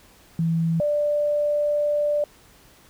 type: tone pair in turn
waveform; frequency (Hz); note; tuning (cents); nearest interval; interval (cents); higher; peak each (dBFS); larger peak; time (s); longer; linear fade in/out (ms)
sine; 164.81 / 589.4; E3 / D5; 0 / +6; octave + minor seventh; 2206; second; -19; neither; 0.39-0.8 / 0.8-2.24; second; 2
effects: pink hiss -53 dBFS RMS until 2.89 s